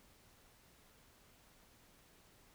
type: silence
effects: pink hiss -66 dBFS RMS until 2.54 s